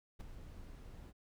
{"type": "noise with ADSR envelope", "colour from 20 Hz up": "brown", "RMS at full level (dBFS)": -41, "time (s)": [0.19, 1.13], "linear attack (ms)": 20, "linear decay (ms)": 4, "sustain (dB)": -10, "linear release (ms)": 39, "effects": []}